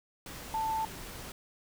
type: tone in noise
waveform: sine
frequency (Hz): 884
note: A5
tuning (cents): +8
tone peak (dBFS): -29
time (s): 0.54-0.85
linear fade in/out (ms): 2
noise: pink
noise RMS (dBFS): -44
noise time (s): 0.26-1.32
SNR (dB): +12
effects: none